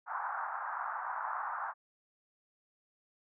pink band-pass noise, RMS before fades -38 dBFS, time 0.06-1.74 s, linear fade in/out 50 ms, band 790 to 1500 Hz, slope 48 dB/octave, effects none

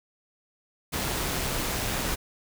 pink noise with amplitude modulation, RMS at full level -28 dBFS, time 0.92-2.16 s, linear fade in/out 20 ms, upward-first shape sine, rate 131 Hz, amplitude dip 25%, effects none

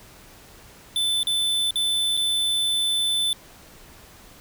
square tone with dropouts, 3520 Hz, A7, in tune, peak -21 dBFS, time 0.96-3.33 s, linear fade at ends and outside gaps 1 ms, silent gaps 1.231-1.27 / 1.708-1.757 / 2.169-2.174 s, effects pink hiss -48 dBFS RMS until 4.4 s

